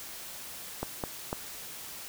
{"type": "clicks", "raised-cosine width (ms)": 1, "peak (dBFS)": -17, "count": 3, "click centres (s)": [0.83, 1.038, 1.329], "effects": ["white hiss -43 dBFS RMS until 2.08 s"]}